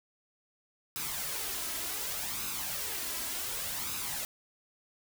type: noise with flanger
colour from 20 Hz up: white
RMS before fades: -36 dBFS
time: 0.96-4.25 s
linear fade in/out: 0 ms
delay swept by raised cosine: 0.78 to 3.08 ms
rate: 0.67 Hz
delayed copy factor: +0.55
effects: none